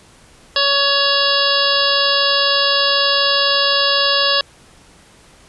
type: harmonic tone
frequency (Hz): 561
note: C#5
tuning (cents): +21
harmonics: 1 / 2 / 3 / 5 / 6 / 7 / 8 / 9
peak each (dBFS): -21 / -21 / -21 / -21 / -21 / -21 / -21 / -21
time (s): 0.56-4.41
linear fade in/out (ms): 2
effects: pink hiss -47 dBFS RMS until 5.48 s + resampled to 24000 Hz